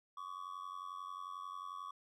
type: tone with amplitude modulation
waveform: triangle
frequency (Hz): 1130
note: C#6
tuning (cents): +33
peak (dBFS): -38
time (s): 0.17-1.91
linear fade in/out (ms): 5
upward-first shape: sine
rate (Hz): 91.2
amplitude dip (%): 85
effects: none